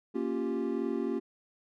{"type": "chord", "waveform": "triangle", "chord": "G half-diminished seventh", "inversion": "first", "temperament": "equal", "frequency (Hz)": [233.1, 277.2, 349.2, 392], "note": ["Bb3", "Db4", "F4", "G4"], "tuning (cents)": [0, 0, 0, 0], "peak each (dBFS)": -33, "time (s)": [0.14, 1.2], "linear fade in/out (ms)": 20, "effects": []}